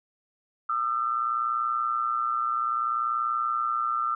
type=tone pair together; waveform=sine; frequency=1216.4 / 1337 Hz; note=D#6 / E6; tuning=-40 / +24 cents; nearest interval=major second; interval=164 cents; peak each=-27 dBFS; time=0.69-4.15 s; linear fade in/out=5 ms; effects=none